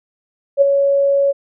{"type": "tone with ADSR envelope", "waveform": "sine", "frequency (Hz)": 558, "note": "C#5", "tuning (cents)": 11, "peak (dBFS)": -5, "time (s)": [0.57, 1.33], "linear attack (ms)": 45, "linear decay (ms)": 15, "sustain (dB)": -6, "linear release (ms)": 27, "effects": []}